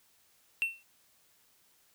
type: tone with exponential decay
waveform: triangle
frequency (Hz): 2700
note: E7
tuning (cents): +41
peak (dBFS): -22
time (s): 0.62-0.83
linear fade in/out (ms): 0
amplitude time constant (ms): 44
effects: white hiss -67 dBFS RMS until 1.94 s